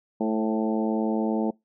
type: harmonic tone with a mistuned harmonic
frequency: 110 Hz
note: A2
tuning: in tune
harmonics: 2 / 3 / 4 / 5 / 6 / 7 / 8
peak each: -25 / -29 / -31 / -33 / -35 / -36 / -37 dBFS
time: 0.2-1.51 s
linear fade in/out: 10 ms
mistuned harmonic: 5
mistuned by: -23 cents
effects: noise-tail reverb RT60 0.2 s tail -26 dB re dry